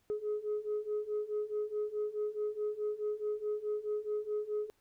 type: beating tone pair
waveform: sine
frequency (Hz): 418.8 / 423.5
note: G#4 / G#4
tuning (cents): +15 / +34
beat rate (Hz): 4.7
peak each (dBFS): -36 / -34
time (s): 0.1-4.7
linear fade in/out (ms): 0
effects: tanh soft clip ceiling -28 dBFS + pink hiss -74 dBFS RMS until 4.8 s